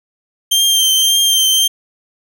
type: tone with vibrato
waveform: sawtooth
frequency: 3156 Hz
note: G7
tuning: 11 cents sharp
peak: -7 dBFS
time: 0.51-1.68 s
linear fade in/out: 10 ms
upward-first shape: triangle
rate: 1.8 Hz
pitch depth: 28 cents each way
effects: none